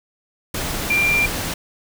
sine tone in noise, 2377 Hz, D7, 20 cents sharp, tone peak -15 dBFS, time 0.9-1.26 s, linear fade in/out 5 ms, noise pink, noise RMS -25 dBFS, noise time 0.54-1.54 s, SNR +7 dB, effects none

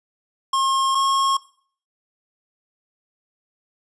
square tone pair in turn, 1074 / 1085.2 Hz, C6 / C#6, +45 / -37 cents, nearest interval unison, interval 18 cents, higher second, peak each -18 dBFS, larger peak neither, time 0.53-0.95 / 0.95-1.37 s, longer neither, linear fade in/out 5 ms, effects noise-tail reverb RT60 0.5 s tail -18 dB re dry + resampled to 22050 Hz

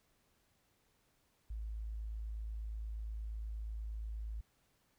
sine tone, 54.2 Hz, A1, 25 cents flat, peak -39 dBFS, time 1.5-4.41 s, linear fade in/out 5 ms, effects pink hiss -75 dBFS RMS until 4.98 s

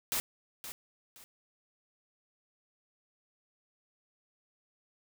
white noise with echo, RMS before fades -32 dBFS, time 0.12-0.2 s, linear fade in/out 0 ms, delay 520 ms, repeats 2, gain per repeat -11 dB, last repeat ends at 1.24 s, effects none

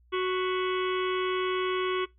harmonic tone with a mistuned harmonic, 370 Hz, F#4, in tune, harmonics 1 / 3 / 4 / 5 / 6 / 7 / 8 / 9, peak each -27 / -32 / -39 / -41 / -40 / -43 / -41 / -41 dBFS, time 0.12-2.06 s, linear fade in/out 20 ms, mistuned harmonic 5, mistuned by +120 cents, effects noise-tail reverb RT60 0.2 s tail -23 dB re dry + added 60 Hz sine -58 dBFS peak until 2.18 s

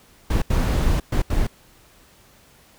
brown noise bursts at uneven times, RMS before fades -19 dBFS, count 4, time 0.3-0.42 / 0.5-1 / 1.12-1.22 / 1.3-1.47 s, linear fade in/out 5 ms, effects pink hiss -53 dBFS RMS until 2.78 s

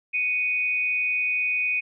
sine tone pair together, 2233 / 2489 Hz, C#7 / D#7, +12 / 0 cents, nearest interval major second, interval 188 cents, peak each -31 / -22 dBFS, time 0.13-1.81 s, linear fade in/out 20 ms, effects none

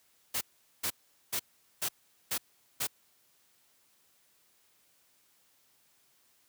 white noise bursts, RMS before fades -32 dBFS, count 6, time 0.34-2.872 s, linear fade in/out 10 ms, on 72 ms, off 420 ms, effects white hiss -68 dBFS RMS until 6.48 s + high-pass 60 Hz 12 dB/octave

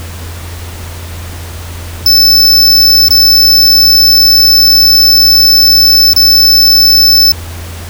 square tone with dropouts, 5274 Hz, E8, in tune, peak -3 dBFS, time 2.06-7.32 s, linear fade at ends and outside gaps 2 ms, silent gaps 3.085-3.106 / 6.134-6.162 s, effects added 85 Hz sine -22 dBFS peak until 7.89 s + pink hiss -28 dBFS RMS until 7.89 s

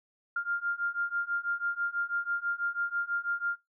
sine beating tone pair, 1396.9 / 1403 Hz, F6 / F6, 0 / +8 cents, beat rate 6.1 Hz, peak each -33 / -32 dBFS, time 0.36-3.56 s, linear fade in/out 5 ms, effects noise-tail reverb RT60 0.2 s tail -22 dB re dry

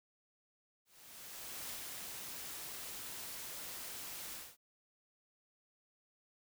white noise with ADSR envelope, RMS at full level -44 dBFS, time 0.85-4.57 s, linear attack 870 ms, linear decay 67 ms, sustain -2 dB, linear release 220 ms, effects none

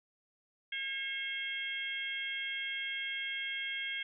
harmonic tone, 540 Hz, C#5, 45 cents flat, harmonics 3 / 4 / 5 / 6, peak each -42 / -38 / -46 / -40 dBFS, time 0.72-4.03 s, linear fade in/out 5 ms, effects none

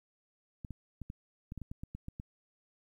clicks, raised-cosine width 5 ms, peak -29 dBFS, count 12, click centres 0.648 / 0.707 / 1.017 / 1.101 / 1.521 / 1.577 / 1.617 / 1.715 / 1.835 / 1.95 / 2.084 / 2.199 s, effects 11-bit

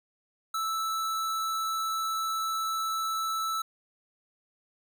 square tone, 1316 Hz, E6, 3 cents flat, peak -29 dBFS, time 0.54-3.62 s, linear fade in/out 5 ms, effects none

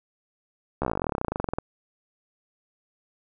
slowing click train, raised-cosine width 1 ms, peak -12 dBFS, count 28, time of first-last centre 0.82-1.585 s, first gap 14 ms, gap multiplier 1.05, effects none

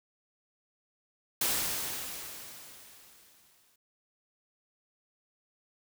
white noise with exponential decay, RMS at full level -28 dBFS, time 1.41-3.76 s, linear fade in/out 5 ms, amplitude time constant 510 ms, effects none

